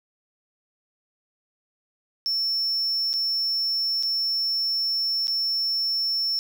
triangle tone with dropouts, 5400 Hz, E8, 41 cents sharp, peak -21 dBFS, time 2.26-6.39 s, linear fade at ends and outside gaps 0 ms, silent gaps 3.131-3.138 / 4.026-4.033 / 5.271-5.28 s, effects none

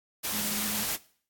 sine tone in noise, 210.2 Hz, G#3, 21 cents sharp, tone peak -37 dBFS, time 0.32-0.84 s, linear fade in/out 20 ms, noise white, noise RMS -31 dBFS, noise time 0.23-0.97 s, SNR -9 dB, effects noise-tail reverb RT60 0.5 s tail -19 dB re dry + AAC 64 kbps

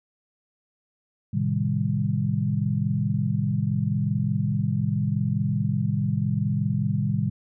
sine chord, A half-diminished seventh, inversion none, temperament equal with one note detuned, 110 / 130.81 / 155.56 / 199.08 Hz, A2 / C3 / Eb3 / G3, 0 / 0 / 0 / +27 cents, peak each -27 dBFS, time 1.33-7.3 s, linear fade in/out 10 ms, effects none

